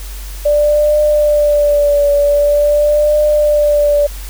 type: tone with vibrato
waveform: sine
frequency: 587 Hz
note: D5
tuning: 1 cent flat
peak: -8 dBFS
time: 0.45-4.07 s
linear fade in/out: 10 ms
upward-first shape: triangle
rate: 0.45 Hz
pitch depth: 39 cents each way
effects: added 47 Hz sine -24 dBFS peak until 4.29 s + white hiss -34 dBFS RMS until 4.29 s